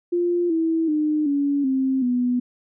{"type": "tone with pitch steps", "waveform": "sine", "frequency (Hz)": [349.2, 325.8, 304, 283.6, 264.6, 246.9], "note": ["F4", "E4", "D#4", "C#4", "C4", "B3"], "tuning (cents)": [0, -20, -40, 40, 20, 0], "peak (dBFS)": -18, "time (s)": [0.12, 2.4], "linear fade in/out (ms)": 10, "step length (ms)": 380, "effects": []}